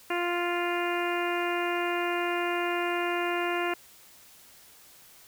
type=harmonic tone; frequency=349.2 Hz; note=F4; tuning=in tune; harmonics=1 / 2 / 3 / 4 / 5 / 6 / 7 / 8; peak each=-30 / -33 / -35 / -36 / -37 / -38 / -38 / -39 dBFS; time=0.1-3.74 s; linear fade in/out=5 ms; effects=white hiss -54 dBFS RMS until 5.27 s